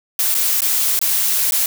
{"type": "noise with dropouts", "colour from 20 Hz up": "blue", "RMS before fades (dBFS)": -17, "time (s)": [0.19, 1.66], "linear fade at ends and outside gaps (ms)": 1, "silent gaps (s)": [[0.343, 0.35], [0.606, 0.619], [0.991, 1.014], [1.509, 1.521]], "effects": []}